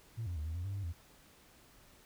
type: tone with pitch steps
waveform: sine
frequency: 113.5 / 87.4 / 75.8 / 80.4 / 87.6 / 98.4 / 99.4 / 84.4 Hz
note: A#2 / F2 / D#2 / E2 / F2 / G2 / G2 / E2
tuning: -46 / +2 / -45 / -43 / +6 / +7 / +25 / +41 cents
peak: -34 dBFS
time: 0.17-0.93 s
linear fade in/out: 20 ms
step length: 95 ms
effects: tanh soft clip ceiling -34 dBFS + pink hiss -62 dBFS RMS until 2.05 s